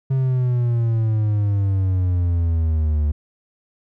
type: exponential sweep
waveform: triangle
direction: down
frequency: 134.3 to 73.4 Hz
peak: -14 dBFS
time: 0.1-3.12 s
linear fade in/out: 10 ms
effects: none